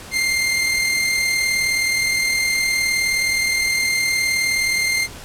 sawtooth tone with amplitude modulation, 2103 Hz, C7, 8 cents sharp, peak -12 dBFS, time 0.11-5.08 s, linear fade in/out 50 ms, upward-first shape sine, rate 39.3 Hz, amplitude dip 35%, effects pink hiss -37 dBFS RMS until 5.24 s + low-pass 12000 Hz 12 dB/octave

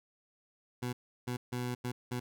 20% pulse tone bursts at uneven times, 123.47 Hz, B2, in tune, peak -29 dBFS, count 5, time 0.82-0.93 / 1.27-1.37 / 1.52-1.75 / 1.84-1.92 / 2.11-2.2 s, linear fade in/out 10 ms, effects none

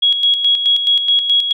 sine tone with tremolo, 3322 Hz, G#7, in tune, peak -9 dBFS, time 0.02-1.53 s, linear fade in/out 10 ms, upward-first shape square, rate 4.7 Hz, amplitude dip 55%, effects none

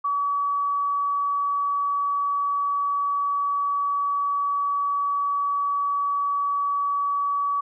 sine tone, 1139 Hz, C#6, 47 cents sharp, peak -21 dBFS, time 0.04-7.61 s, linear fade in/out 10 ms, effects none

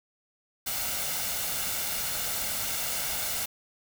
white noise with comb filter, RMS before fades -31 dBFS, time 0.66-3.46 s, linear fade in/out 10 ms, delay 1.4 ms, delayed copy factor +0.5, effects none

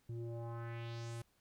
square tone with low-pass filter sweep, 116.54 Hz, A#2, in tune, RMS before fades -44 dBFS, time 0.09-1.22 s, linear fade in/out 5 ms, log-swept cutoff 240 to 11000 Hz, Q 2.3, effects pink hiss -75 dBFS RMS until 1.4 s

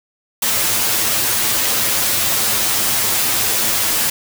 white noise with comb filter, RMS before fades -17 dBFS, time 0.42-4.1 s, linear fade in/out 5 ms, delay 9 ms, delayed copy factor +0.75, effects none

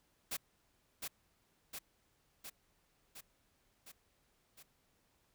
white noise with echo, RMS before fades -39 dBFS, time 0.31-0.37 s, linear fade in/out 10 ms, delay 710 ms, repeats 6, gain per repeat -3 dB, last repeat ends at 4.63 s, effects pink hiss -75 dBFS RMS until 5.34 s

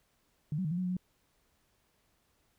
sine tone with pitch steps, 150.4 / 188.2 / 152.9 / 174.3 / 183.9 / 180.5 / 182.9 Hz, D3 / F#3 / D#3 / F3 / F#3 / F#3 / F#3, +42 / +30 / -30 / -3 / -10 / -43 / -20 cents, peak -30 dBFS, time 0.52-0.968 s, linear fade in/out 2 ms, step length 64 ms, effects pink hiss -73 dBFS RMS until 2.58 s

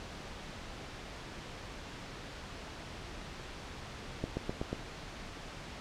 accelerating click train, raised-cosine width 2 ms, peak -20 dBFS, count 5, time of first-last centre 4.24-4.73 s, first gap 130 ms, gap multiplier 0.96, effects pink hiss -45 dBFS RMS until 5.8 s + low-pass 5000 Hz 12 dB/octave

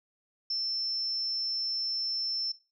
sine tone, 5340 Hz, E8, 22 cents sharp, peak -28 dBFS, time 0.5-2.52 s, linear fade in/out 5 ms, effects noise-tail reverb RT60 0.3 s tail -21 dB re dry

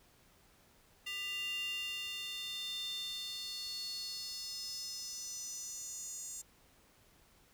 square tone with high-pass filter sweep, 398.1 Hz, G4, 27 cents sharp, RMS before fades -42 dBFS, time 1.06-6.42 s, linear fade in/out 10 ms, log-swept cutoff 2500 to 7200 Hz, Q 6.6, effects pink hiss -66 dBFS RMS until 7.53 s

